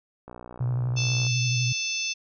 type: click train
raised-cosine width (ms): 1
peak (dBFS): -27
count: 61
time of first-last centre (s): 0.28-1.267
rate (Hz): 60.8
type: tone with vibrato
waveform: sine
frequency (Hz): 123.5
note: B2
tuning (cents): 0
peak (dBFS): -23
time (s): 0.6-1.73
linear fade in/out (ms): 10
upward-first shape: sine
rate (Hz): 12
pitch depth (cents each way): 49
type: harmonic tone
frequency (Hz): 880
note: A5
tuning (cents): 0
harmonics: 3 / 4 / 5 / 6 / 7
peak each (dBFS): -30 / -35 / -37 / -33 / -32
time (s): 0.96-2.14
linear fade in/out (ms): 20
effects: none